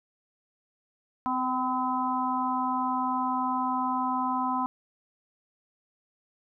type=harmonic tone with a mistuned harmonic; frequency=256.6 Hz; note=C4; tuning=34 cents flat; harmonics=1 / 3 / 4 / 5; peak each=-31 / -32 / -28 / -35 dBFS; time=1.26-4.66 s; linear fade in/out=0 ms; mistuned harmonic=4; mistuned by=-23 cents; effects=none